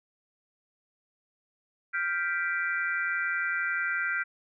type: chord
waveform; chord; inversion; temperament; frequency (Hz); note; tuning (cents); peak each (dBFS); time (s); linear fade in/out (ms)
sine; G dominant seventh; third; equal; 1396.9 / 1568 / 1975.5 / 2349; F6 / G6 / B6 / D7; 0 / 0 / 0 / 0; -31 / -31 / -33 / -37; 1.93-4.24; 20
effects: none